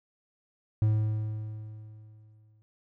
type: tone with exponential decay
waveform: triangle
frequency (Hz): 107.9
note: A2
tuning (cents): -33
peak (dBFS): -18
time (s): 0.82-2.62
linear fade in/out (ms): 0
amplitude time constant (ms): 390
effects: none